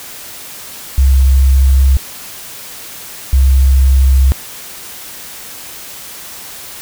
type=tone pair in turn; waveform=sine; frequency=66.7 / 66.44 Hz; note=C2 / C2; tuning=+34 / +27 cents; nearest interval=unison; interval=7 cents; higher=first; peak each=-5 dBFS; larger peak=neither; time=0.98-1.97 / 3.33-4.32 s; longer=neither; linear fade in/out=0 ms; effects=white hiss -30 dBFS RMS until 6.81 s